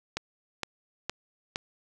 click train, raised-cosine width 0.2 ms, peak -13 dBFS, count 4, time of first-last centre 0.17-1.559 s, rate 2.16 Hz, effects none

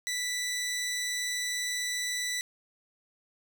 15% pulse tone, 1975.5 Hz, B6, in tune, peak -24 dBFS, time 0.07-2.41 s, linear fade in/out 0 ms, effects none

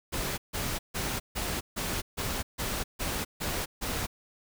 pink noise bursts, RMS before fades -32 dBFS, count 10, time 0.12-4.07 s, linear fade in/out 20 ms, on 260 ms, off 150 ms, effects none

